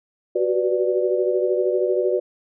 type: chord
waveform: sine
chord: G major seventh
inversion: third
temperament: equal with one note detuned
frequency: 370 / 382.8 / 493.9 / 587.3 Hz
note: F#4 / G4 / B4 / D5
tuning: 0 / -41 / 0 / 0 cents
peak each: -21 / -27 / -23 / -24 dBFS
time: 0.35-2.2 s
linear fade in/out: 10 ms
effects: none